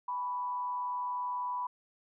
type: tone with frequency modulation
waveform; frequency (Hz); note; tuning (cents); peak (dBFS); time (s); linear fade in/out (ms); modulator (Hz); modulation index
sine; 987.8; B5; 0; -32; 0.08-1.67; 5; 152; 0.3
effects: none